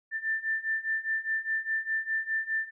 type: beating tone pair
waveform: sine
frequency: 1776 / 1780.9 Hz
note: A6 / A6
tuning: +16 / +20 cents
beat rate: 4.9 Hz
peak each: -32 / -30 dBFS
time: 0.11-2.71 s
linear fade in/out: 50 ms
effects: none